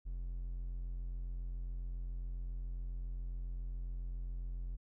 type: tone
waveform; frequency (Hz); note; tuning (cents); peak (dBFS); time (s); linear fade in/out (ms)
triangle; 43.65; F1; 0; -36; 0.05-4.77; 20
effects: none